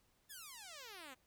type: exponential sweep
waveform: 5% pulse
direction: down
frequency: 1788 to 245 Hz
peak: -39 dBFS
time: 0.29-1.15 s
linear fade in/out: 20 ms
effects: pink hiss -75 dBFS RMS until 1.26 s

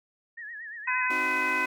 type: tone with vibrato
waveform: sine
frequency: 1784 Hz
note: A6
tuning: 23 cents sharp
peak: -37 dBFS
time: 0.37-1.08 s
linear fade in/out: 10 ms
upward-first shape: sine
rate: 8.6 Hz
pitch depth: 110 cents each way
type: harmonic tone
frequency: 506 Hz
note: B4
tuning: 42 cents sharp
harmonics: 2 / 3 / 4 / 5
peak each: -30 / -30 / -30 / -30 dBFS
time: 0.87-1.66 s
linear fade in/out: 10 ms
type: chord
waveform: sawtooth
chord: C diminished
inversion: none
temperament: equal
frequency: 261.6 / 311.1 / 370 Hz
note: C4 / Eb4 / Gb4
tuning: 0 / 0 / 0 cents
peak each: -35 dBFS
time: 1.1-1.66 s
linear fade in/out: 5 ms
effects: none

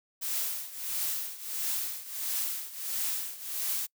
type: noise with tremolo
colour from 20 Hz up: blue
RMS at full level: -30 dBFS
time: 0.21-3.87 s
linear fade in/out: 20 ms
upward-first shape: triangle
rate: 1.5 Hz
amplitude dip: 85%
effects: noise-tail reverb RT60 0.1 s tail -26 dB re dry

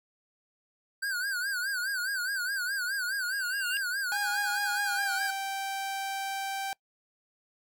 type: tone with vibrato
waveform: square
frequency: 1530 Hz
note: G6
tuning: 42 cents flat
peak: -30 dBFS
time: 1.02-5.31 s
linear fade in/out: 10 ms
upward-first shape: sine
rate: 4.8 Hz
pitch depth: 120 cents each way
type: tone with exponential growth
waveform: square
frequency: 2794 Hz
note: F7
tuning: in tune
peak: -30 dBFS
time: 3.21-3.77 s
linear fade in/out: 0 ms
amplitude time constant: 120 ms
type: tone with pitch glide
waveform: sawtooth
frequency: 820 to 781.2 Hz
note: G#5 to G5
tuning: -22 to -6 cents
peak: -28 dBFS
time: 4.12-6.73 s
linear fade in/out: 0 ms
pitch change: -84 cents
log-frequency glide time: 4.81-5.16 s
effects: noise-tail reverb RT60 0.1 s tail -25 dB re dry

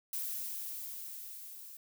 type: noise with level ramp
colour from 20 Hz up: violet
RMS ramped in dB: -37 to -50 dBFS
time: 0.13-1.77 s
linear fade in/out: 2 ms
effects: none

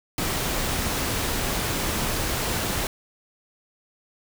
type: noise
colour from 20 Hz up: pink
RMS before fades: -26 dBFS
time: 0.18-2.87 s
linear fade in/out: 2 ms
effects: none

